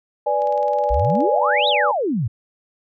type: chord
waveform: sine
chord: G# diminished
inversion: first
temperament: equal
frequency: 493.9 / 587.3 / 830.6 Hz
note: B4 / D5 / G#5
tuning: 0 / 0 / 0 cents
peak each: -24 / -20 / -20 dBFS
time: 0.26-1.92 s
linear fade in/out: 10 ms
type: click train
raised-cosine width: 0.2 ms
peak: -26 dBFS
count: 16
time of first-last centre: 0.42-1.205 s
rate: 19.1 Hz
type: exponential two-way sweep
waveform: sine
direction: up then down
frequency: 49.21 to 3974 to 99.6 Hz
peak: -18 dBFS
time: 0.9-2.28 s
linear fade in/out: 10 ms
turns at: 1.68 s
effects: none